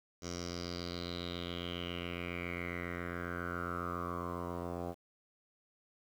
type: tone with low-pass filter sweep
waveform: 10% pulse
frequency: 87.31 Hz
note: F2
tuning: in tune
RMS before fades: -40 dBFS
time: 0.21-4.95 s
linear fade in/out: 50 ms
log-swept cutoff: 6000 to 790 Hz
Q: 6.3
effects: 10-bit